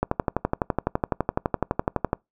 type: click train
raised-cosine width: 1 ms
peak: -7 dBFS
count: 26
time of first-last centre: 0.03-2.131 s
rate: 11.9 Hz
effects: noise-tail reverb RT60 0.2 s tail -26 dB re dry